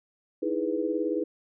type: chord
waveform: sine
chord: E major seventh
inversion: third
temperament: equal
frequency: 311.1 / 329.6 / 415.3 / 493.9 Hz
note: D#4 / E4 / G#4 / B4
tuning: 0 / 0 / 0 / 0 cents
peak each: -31 dBFS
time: 0.42-1.24 s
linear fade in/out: 10 ms
effects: none